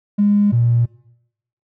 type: tone pair in turn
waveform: triangle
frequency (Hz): 205 / 118.43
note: G#3 / A#2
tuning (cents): -22 / +28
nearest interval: major sixth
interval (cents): 950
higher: first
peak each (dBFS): -7 / -8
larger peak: first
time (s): 0.18-0.52 / 0.52-0.86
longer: neither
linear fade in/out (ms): 20
effects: noise-tail reverb RT60 0.8 s tail -23 dB re dry + tanh soft clip ceiling -9 dBFS